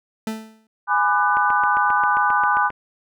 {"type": "tone with exponential decay", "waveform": "40% pulse", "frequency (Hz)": 220, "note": "A3", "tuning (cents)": 0, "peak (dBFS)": -21, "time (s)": [0.27, 0.67], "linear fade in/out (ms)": 2, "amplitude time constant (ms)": 86}
{"type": "chord", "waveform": "sine", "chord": "G# half-diminished seventh", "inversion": "none", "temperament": "just", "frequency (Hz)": [830.6, 996.7, 1196.1, 1495.1], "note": ["G#5", "B5", "D6", "F#6"], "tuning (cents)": [0, 16, 31, 18], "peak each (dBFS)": -21, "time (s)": [0.87, 2.71], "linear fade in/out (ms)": 50}
{"type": "click train", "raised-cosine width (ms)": 0.5, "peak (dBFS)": -16, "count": 11, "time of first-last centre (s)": [1.37, 2.703], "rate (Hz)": 7.5}
{"effects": []}